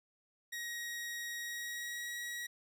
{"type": "tone with pitch glide", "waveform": "sawtooth", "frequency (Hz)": [1891, 1911.9], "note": ["A#6", "A#6"], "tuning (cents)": [24, 43], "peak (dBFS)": -36, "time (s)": [0.52, 2.47], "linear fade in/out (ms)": 10, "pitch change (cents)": 19, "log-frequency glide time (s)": [1.39, 2.13], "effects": []}